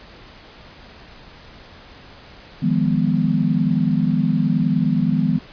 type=chord; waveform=sine; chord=F half-diminished seventh; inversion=third; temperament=equal with one note detuned; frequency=155.56 / 174.61 / 204.9 / 246.9 Hz; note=Eb3 / F3 / Ab3 / Cb4; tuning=0 / 0 / -23 / 0 cents; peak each=-21 dBFS; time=2.62-5.39 s; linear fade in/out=10 ms; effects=pink hiss -43 dBFS RMS until 5.52 s + resampled to 11025 Hz